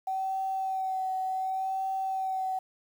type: tone with vibrato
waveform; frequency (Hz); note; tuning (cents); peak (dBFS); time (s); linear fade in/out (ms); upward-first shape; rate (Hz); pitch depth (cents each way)
sine; 761; F#5; +48; -28; 0.07-2.59; 5; sine; 0.68; 16
effects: 9-bit